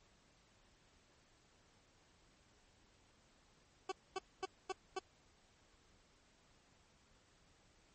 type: tone bursts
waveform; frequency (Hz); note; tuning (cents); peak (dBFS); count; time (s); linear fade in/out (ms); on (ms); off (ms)
20% pulse; 379.3; F#4; +43; -33; 5; 3.89-4.99; 5; 28; 240
effects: pink hiss -70 dBFS RMS until 7.94 s + MP3 32 kbps